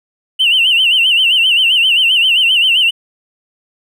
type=tone with vibrato; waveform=triangle; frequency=2897 Hz; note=F#7; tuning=37 cents flat; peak=-5 dBFS; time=0.39-2.91 s; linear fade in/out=20 ms; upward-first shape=sine; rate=7.6 Hz; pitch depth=130 cents each way; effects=tanh soft clip ceiling -5 dBFS